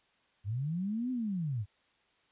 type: linear two-way sweep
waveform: sine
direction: up then down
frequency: 92.5 to 259.7 to 92.5 Hz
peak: -31 dBFS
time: 0.44-1.66 s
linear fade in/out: 50 ms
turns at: 1.11 s
effects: white hiss -70 dBFS RMS until 2.31 s + resampled to 8000 Hz